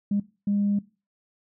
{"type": "tone bursts at uneven times", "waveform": "sine", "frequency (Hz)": 203, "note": "G#3", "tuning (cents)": -39, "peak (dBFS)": -20, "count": 2, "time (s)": [[0.11, 0.2], [0.47, 0.79]], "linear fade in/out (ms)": 5, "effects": ["noise-tail reverb RT60 0.3 s tail -19 dB re dry", "tanh soft clip ceiling -16 dBFS"]}